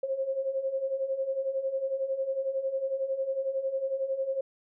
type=beating tone pair; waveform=sine; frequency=528 / 539 Hz; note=C5 / C#5; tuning=+16 / -49 cents; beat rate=11 Hz; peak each=-34 / -29 dBFS; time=0.03-4.41 s; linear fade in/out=5 ms; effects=none

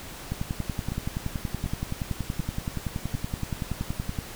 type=two click trains; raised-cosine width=5 ms; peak=-18 / -16 dBFS; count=4 / 42; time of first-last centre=0.92-3.142 / 0.32-4.188 s; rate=1.35 / 10.6 Hz; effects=pink hiss -41 dBFS RMS until 4.35 s

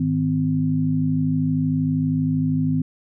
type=tone cluster; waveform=sine; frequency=104.2 / 157 / 256.5 Hz; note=G#2 / D#3 / C4; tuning=+6 / +16 / -34 cents; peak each=-28 / -21 / -21 dBFS; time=0-2.82 s; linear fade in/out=5 ms; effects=none

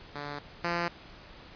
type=tone pair in turn; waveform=5% pulse; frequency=145 / 172.01 Hz; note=D3 / F3; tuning=-22 / -26 cents; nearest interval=minor third; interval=296 cents; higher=second; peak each=-25 / -17 dBFS; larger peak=second; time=0.15-0.39 / 0.64-0.88 s; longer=neither; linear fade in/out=2 ms; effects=pink hiss -50 dBFS RMS until 1.55 s + resampled to 11025 Hz

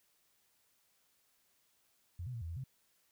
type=tone with pitch steps; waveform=sine; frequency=87.6 / 125.9 / 115.7 / 82.6 / 84.3 / 131.6 Hz; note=F2 / B2 / A#2 / E2 / E2 / C3; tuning=+6 / +34 / -13 / +4 / +39 / +10 cents; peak=-39 dBFS; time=2.19-2.64 s; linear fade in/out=5 ms; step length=75 ms; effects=white hiss -74 dBFS RMS until 3.11 s

